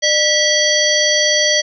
harmonic tone with a mistuned harmonic, 652 Hz, E5, 19 cents flat, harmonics 1 / 3 / 5 / 7 / 9, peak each -18 / -18 / -18 / -18 / -18 dBFS, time 0.02-1.62 s, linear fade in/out 20 ms, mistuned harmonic 1, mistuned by -140 cents, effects none

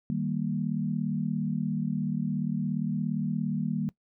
sine chord, Eb major, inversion none, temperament equal, 155.56 / 196 / 233.1 Hz, Eb3 / G3 / Bb3, 0 / 0 / 0 cents, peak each -31 dBFS, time 0.1-3.89 s, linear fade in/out 0 ms, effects noise-tail reverb RT60 0.1 s tail -21 dB re dry

